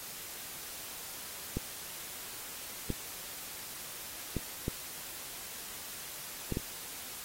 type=clicks; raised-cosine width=3 ms; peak=-19 dBFS; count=6; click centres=1.57 / 2.903 / 4.367 / 4.681 / 6.523 / 6.571 s; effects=white hiss -44 dBFS RMS until 7.24 s + AAC 48 kbps